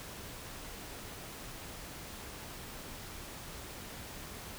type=silence; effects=pink hiss -46 dBFS RMS until 4.58 s